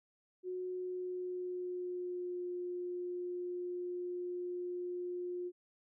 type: tone with pitch glide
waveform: sine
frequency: 365.9 to 356.3 Hz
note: F#4 to F4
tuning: -19 to +35 cents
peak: -37 dBFS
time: 0.43-5.52 s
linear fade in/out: 50 ms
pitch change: -46 cents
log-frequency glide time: 0.68-2.47 s
effects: none